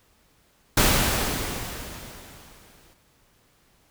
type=noise with exponential decay; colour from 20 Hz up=pink; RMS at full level=-17 dBFS; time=0.77-2.94 s; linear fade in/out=5 ms; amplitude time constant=470 ms; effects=pink hiss -62 dBFS RMS until 3.9 s